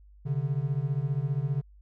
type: beating tone pair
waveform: triangle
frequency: 132.6 / 147.6 Hz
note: C3 / D3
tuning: +23 / +9 cents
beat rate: 15 Hz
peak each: -27 / -27 dBFS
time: 0.25-1.62 s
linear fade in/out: 20 ms
effects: added 50 Hz sine -51 dBFS peak until 1.81 s